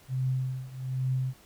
sine tone with tremolo, 129.9 Hz, C3, 12 cents flat, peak -24 dBFS, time 0.08-1.34 s, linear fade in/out 50 ms, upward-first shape triangle, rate 1.2 Hz, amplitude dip 90%, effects pink hiss -57 dBFS RMS until 1.45 s

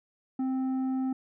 sine tone with tanh clipping, 261.6 Hz, C4, in tune, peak -28 dBFS, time 0.39-1.13 s, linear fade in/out 5 ms, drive 7 dB, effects none

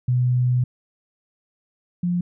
sine tone pair in turn, 124.7 / 176.35 Hz, B2 / F3, +17 / +17 cents, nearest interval tritone, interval 600 cents, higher second, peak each -16 / -19 dBFS, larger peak first, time 0.08-0.64 / 2.03-2.21 s, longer first, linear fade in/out 5 ms, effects none

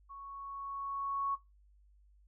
sine tone with level ramp, 1108.7 Hz, C#6, in tune, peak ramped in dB -46 to -30 dBFS, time 0.09-1.36 s, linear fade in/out 20 ms, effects noise-tail reverb RT60 0.2 s tail -17 dB re dry + added 50 Hz sine -61 dBFS peak until 2.27 s

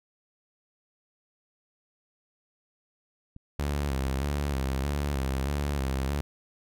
clicks, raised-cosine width 5 ms, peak -32 / -29 dBFS, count 2, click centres 3.364 / 4.063 s
sawtooth tone with vibrato, 69.3 Hz, C#2, in tune, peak -23 dBFS, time 3.59-6.21 s, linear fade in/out 0 ms, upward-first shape square, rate 1.6 Hz, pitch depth 67 cents each way
effects none

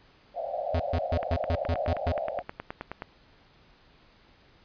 pink band-pass noise, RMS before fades -32 dBFS, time 0.34-2.43 s, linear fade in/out 50 ms, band 540 to 750 Hz, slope 96 dB/octave
square tone bursts, 84.3 Hz, E2, 39 cents sharp, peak -25 dBFS, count 8, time 0.74-2.122 s, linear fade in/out 5 ms, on 59 ms, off 130 ms
click train, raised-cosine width 0.5 ms, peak -19 dBFS, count 18, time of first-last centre 1.23-3.021 s, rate 9.49 Hz
effects pink hiss -59 dBFS RMS until 4.64 s + resampled to 11025 Hz

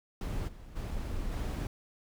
brown noise with level steps, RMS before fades -34 / -48 / -36 / -33 dBFS, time 0.21-1.67 s, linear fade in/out 2 ms, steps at 0.47 / 0.75 / 1.31 s, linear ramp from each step 20 ms, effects none

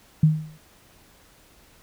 sine tone with exponential decay, 155.56 Hz, D#3, in tune, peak -10 dBFS, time 0.23-0.58 s, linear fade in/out 5 ms, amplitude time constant 75 ms, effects pink hiss -55 dBFS RMS until 1.82 s

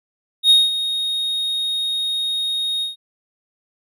triangle tone with ADSR envelope, 3729 Hz, A#7, in tune, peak -6 dBFS, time 0.43-2.96 s, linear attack 71 ms, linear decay 200 ms, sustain -12 dB, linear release 140 ms, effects none

